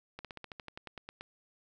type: slowing click train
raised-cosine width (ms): 0.3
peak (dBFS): -27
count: 13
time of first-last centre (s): 0.19-1.21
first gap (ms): 57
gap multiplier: 1.07
effects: none